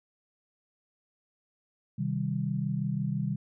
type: chord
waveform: sine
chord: C minor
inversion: none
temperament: just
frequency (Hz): 130.81 / 156.98 / 196.22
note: C3 / Eb3 / G3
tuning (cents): 0 / +16 / +2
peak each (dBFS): -32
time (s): 1.98-3.36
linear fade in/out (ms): 10
effects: none